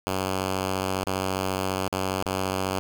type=tone with dropouts; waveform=5% pulse; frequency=94.7 Hz; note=F#2; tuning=41 cents sharp; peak=-14 dBFS; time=0.07-2.79 s; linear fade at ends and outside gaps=0 ms; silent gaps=1.039-1.068 / 1.881-1.926 / 2.225-2.259 s; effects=none